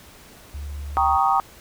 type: tone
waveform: sine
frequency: 71.7 Hz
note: D2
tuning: 41 cents flat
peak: -29 dBFS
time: 0.54-1.17 s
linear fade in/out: 10 ms
type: chord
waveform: sine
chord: Eb dominant seventh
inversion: first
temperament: equal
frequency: 784 / 932.3 / 1108.7 / 1244.5 Hz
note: G5 / Bb5 / Db6 / Eb6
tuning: 0 / 0 / 0 / 0 cents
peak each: -20 / -22 / -24 / -22 dBFS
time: 0.97-1.4 s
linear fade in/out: 0 ms
effects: pink hiss -47 dBFS RMS until 1.6 s